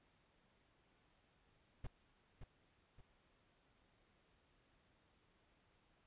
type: noise with echo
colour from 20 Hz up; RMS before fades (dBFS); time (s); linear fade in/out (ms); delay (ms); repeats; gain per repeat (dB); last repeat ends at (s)
brown; -42; 1.84-1.87; 5; 570; 2; -7; 3.01
effects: pink hiss -75 dBFS RMS until 6.06 s + resampled to 8000 Hz